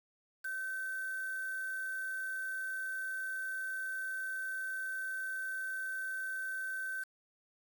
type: tone with quantisation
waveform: sine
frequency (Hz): 1538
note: G6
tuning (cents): -33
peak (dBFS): -36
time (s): 0.44-7.04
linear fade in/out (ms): 10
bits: 8
effects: none